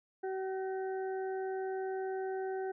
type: harmonic tone with a mistuned harmonic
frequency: 380.4 Hz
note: F#4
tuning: 48 cents sharp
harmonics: 1 / 2 / 4 / 5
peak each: -35 / -41 / -49 / -58 dBFS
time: 0.23-2.72 s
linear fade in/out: 10 ms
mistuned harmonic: 5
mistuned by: -32 cents
effects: none